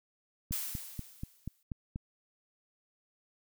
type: click train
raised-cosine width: 5 ms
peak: -25 dBFS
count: 7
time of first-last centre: 0.51-1.959 s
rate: 4.14 Hz
type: noise with exponential decay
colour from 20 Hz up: blue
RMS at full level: -34 dBFS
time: 0.52-1.63 s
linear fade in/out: 2 ms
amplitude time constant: 240 ms
effects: none